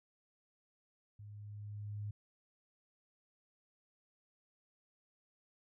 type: tone with level ramp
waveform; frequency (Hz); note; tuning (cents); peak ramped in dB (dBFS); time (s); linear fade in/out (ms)
sine; 103.83; G#2; 0; -49 to -38; 1.19-2.11; 5
effects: none